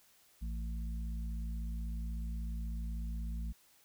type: harmonic tone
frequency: 56.3 Hz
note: A1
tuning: 40 cents sharp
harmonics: 1 / 3 / 4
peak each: -36 / -47 / -50 dBFS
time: 0.41-3.53 s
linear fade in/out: 20 ms
effects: white hiss -66 dBFS RMS until 3.84 s